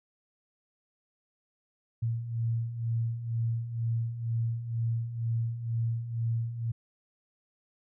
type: beating tone pair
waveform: sine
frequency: 113.8 / 115.9 Hz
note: A#2 / A#2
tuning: -41 / -10 cents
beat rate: 2.1 Hz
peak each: -35 / -29 dBFS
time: 2.02-6.72 s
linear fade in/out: 10 ms
effects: none